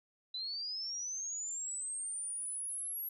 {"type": "linear sweep", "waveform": "sine", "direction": "up", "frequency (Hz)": [3951, 11640], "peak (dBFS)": -37, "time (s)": [0.34, 3.09], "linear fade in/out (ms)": 5, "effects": []}